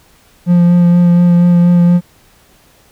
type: tone with vibrato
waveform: triangle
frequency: 174.61 Hz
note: F3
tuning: in tune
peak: -3 dBFS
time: 0.46-2.01 s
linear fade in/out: 50 ms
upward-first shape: sine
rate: 4.2 Hz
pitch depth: 14 cents each way
effects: pink hiss -48 dBFS RMS until 2.91 s